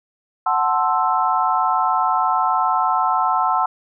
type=chord; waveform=sine; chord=F# half-diminished seventh; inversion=none; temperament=equal; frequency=740 / 880 / 1046.5 / 1318.5 Hz; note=F#5 / A5 / C6 / E6; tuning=0 / 0 / 0 / 0 cents; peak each=-21 dBFS; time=0.46-3.66 s; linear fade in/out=5 ms; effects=none